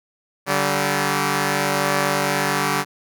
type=tone pair together; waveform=5% pulse; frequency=144.2 / 192.04 Hz; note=D3 / G3; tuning=-31 / -35 cents; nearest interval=perfect fourth; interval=496 cents; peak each=-10 dBFS; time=0.46-2.85 s; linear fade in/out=50 ms; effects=none